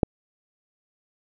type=click; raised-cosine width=2 ms; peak=-4 dBFS; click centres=0.032 s; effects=none